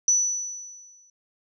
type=tone with exponential decay; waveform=sine; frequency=5950 Hz; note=F#8; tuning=9 cents sharp; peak=-15 dBFS; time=0.08-1.1 s; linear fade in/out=2 ms; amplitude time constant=220 ms; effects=none